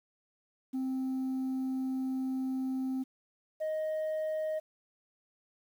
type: tone pair in turn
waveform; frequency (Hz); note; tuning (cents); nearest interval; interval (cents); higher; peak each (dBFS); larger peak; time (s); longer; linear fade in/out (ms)
sine; 261.7 / 624.1; C4 / D#5; 0 / +5; octave + minor third; 1505; second; -28; neither; 0.73-3.04 / 3.6-4.6; first; 20
effects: tanh soft clip ceiling -30 dBFS + 10-bit